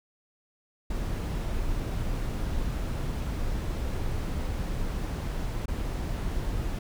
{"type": "noise with dropouts", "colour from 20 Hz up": "brown", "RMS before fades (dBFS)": -30, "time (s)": [0.9, 6.79], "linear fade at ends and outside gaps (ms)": 5, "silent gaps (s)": [5.658, 5.68], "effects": []}